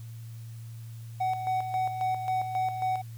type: tone with tremolo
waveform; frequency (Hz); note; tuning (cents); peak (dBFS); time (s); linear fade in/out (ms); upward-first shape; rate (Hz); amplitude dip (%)
triangle; 749; F#5; +21; -23; 1.2-3.02; 10; square; 3.7; 55
effects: added 114 Hz sine -39 dBFS peak until 3.17 s + white hiss -58 dBFS RMS until 3.17 s